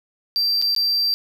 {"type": "tone with dropouts", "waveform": "triangle", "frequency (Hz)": 4699, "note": "D8", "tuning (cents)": 0, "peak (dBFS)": -16, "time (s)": [0.36, 1.14], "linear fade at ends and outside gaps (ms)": 0, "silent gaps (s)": [[0.616, 0.623], [0.749, 0.763]], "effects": []}